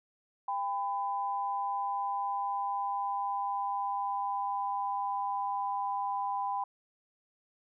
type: tone pair together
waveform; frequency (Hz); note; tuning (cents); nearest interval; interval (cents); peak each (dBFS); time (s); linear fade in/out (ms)
sine; 798 / 1001.9; G5 / B5; +31 / +25; major third; 394; -33 / -33; 0.48-6.64; 5
effects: none